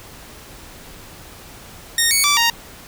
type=tone with pitch steps; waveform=10% pulse; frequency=1852 / 2227 / 1163 / 932 Hz; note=A#6 / C#7 / D6 / A#5; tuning=-12 / +7 / -17 / -1 cents; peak=-5 dBFS; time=1.98-2.5 s; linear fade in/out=2 ms; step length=130 ms; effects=pink hiss -40 dBFS RMS until 2.87 s